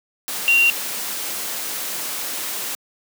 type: tone in noise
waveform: sine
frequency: 2760 Hz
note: F7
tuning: 21 cents flat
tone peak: -12 dBFS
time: 0.48-0.7 s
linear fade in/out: 0 ms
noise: white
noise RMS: -27 dBFS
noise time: 0.28-2.75 s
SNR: +12 dB
effects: high-pass 200 Hz 12 dB/octave